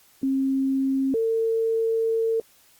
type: tone pair in turn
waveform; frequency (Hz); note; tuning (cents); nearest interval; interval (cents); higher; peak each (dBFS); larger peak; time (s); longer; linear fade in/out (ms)
sine; 268.4 / 451.4; C4 / A4; +44 / +44; major sixth; 900; second; -20; neither; 0.23-1.14 / 1.14-2.4; second; 2
effects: white hiss -57 dBFS RMS until 2.79 s + Opus 48 kbps